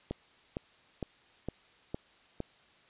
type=click train; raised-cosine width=2 ms; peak=-21 dBFS; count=6; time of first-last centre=0.11-2.404 s; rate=2.18 Hz; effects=white hiss -62 dBFS RMS until 2.89 s + resampled to 8000 Hz